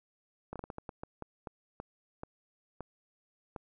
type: slowing click train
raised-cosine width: 1 ms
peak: -26 dBFS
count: 14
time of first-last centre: 0.53-3.562 s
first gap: 27 ms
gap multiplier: 1.32
effects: none